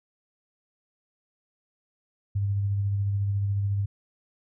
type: tone with tremolo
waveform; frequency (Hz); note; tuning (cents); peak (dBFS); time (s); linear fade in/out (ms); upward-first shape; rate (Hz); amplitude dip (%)
sine; 100; G2; +35; -22; 2.35-3.86; 10; sine; 14; 25
effects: none